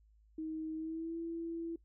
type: tone with pitch glide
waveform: sine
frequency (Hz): 316 to 332.9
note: D#4 to E4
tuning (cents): +27 to +17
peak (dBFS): -37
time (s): 0.38-1.76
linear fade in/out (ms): 5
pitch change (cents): +90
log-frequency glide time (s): 0.76-1.17
effects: noise-tail reverb RT60 0.1 s tail -21 dB re dry + added 53 Hz sine -63 dBFS peak until 1.84 s